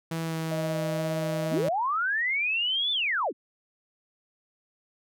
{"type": "tone with pitch glide", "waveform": "sawtooth", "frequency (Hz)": [163.7, 161.45], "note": ["E3", "E3"], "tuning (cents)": [-12, -36], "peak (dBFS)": -25, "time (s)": [0.11, 1.69], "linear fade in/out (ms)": 5, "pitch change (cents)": -24, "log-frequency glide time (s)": [0.24, 0.37]}
{"type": "tone with vibrato", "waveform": "sine", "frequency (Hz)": 622.3, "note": "D#5", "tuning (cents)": 0, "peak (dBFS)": -30, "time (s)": [0.51, 1.58], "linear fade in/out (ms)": 5, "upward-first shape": "square", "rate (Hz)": 2.1, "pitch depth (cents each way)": 18}
{"type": "linear two-way sweep", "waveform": "sine", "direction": "up then down", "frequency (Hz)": [183.6, 3552, 183.6], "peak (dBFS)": -24, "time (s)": [1.5, 3.33], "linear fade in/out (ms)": 50, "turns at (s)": 2.92}
{"effects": []}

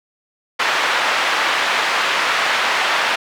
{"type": "band-pass noise", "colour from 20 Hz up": "pink", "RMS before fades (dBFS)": -18, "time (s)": [0.59, 3.16], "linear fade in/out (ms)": 10, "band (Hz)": [970, 2900], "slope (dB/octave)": 12, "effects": []}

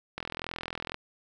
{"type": "click train", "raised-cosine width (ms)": 0.3, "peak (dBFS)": -18, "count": 33, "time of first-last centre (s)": [0.18, 0.944], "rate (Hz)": 41.9, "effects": []}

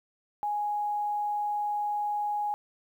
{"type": "tone", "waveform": "sine", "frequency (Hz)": 830.6, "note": "G#5", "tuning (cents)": 0, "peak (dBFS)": -27, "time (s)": [0.43, 2.54], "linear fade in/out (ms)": 0, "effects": ["10-bit"]}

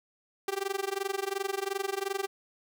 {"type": "tone with amplitude modulation", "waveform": "sawtooth", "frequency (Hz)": 392, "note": "G4", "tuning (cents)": 0, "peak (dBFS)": -23, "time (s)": [0.48, 2.27], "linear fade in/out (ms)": 2, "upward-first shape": "sine", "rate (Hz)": 22.8, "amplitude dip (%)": 95, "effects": []}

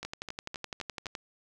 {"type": "two click trains", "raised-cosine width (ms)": 0.2, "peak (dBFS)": [-21, -19], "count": [5, 14], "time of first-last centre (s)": [[0.03, 1.058], [0.05, 1.152]], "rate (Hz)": [3.89, 11.8], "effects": []}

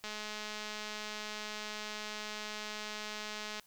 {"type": "click train", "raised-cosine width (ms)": 0.2, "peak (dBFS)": -24, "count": 755, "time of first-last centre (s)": [0.04, 3.597], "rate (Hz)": 212, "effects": ["white hiss -65 dBFS RMS until 3.66 s"]}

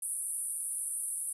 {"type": "band-pass noise", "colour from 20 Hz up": "pink", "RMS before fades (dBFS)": -36, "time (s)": [0.02, 1.33], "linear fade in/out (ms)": 5, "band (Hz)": [9000, 11000], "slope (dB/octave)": 96, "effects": []}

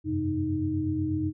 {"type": "tone cluster", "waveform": "sine", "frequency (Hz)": [90, 98.2, 130.8, 310.1], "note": ["F#2", "G2", "C3", "D#4"], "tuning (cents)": [-47, 4, 0, -6], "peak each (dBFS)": [-32, -35, -35, -27], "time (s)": [0.04, 1.33], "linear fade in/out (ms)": 50, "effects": []}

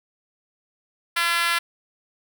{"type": "tone with high-pass filter", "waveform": "5% pulse", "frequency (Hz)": 340, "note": "F4", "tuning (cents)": -46, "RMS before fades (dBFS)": -22, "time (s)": [1.16, 1.59], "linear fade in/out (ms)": 10, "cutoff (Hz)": 1300, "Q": 1.7, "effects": []}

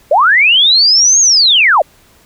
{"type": "linear two-way sweep", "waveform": "sine", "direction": "up then down", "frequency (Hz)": [521, 6645, 521], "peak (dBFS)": -5, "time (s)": [0.11, 1.82], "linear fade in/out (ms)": 5, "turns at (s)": 1.2, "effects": ["pink hiss -47 dBFS RMS until 2.25 s"]}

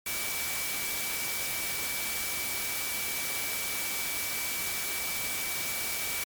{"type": "tone in noise", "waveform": "sine", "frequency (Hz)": 2300, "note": "D7", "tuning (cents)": -37, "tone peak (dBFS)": -37, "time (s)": [0.06, 6.24], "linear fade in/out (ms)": 5, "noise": "white", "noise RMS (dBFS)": -33, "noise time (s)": [0.06, 6.24], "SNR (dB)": -7, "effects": ["MP3 96 kbps"]}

